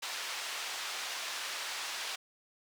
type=band-pass noise; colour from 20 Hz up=white; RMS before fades=-39 dBFS; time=0.02-2.16 s; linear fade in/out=10 ms; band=740 to 4800 Hz; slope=12 dB/octave; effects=none